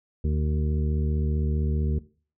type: harmonic tone with a mistuned harmonic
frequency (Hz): 75.4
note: D2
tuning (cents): +46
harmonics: 1 / 2 / 3 / 4 / 5 / 6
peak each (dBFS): -23 / -29 / -32 / -46 / -37 / -40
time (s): 0.24-1.99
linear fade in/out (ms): 5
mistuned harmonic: 6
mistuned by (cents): +17
effects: noise-tail reverb RT60 0.4 s tail -18 dB re dry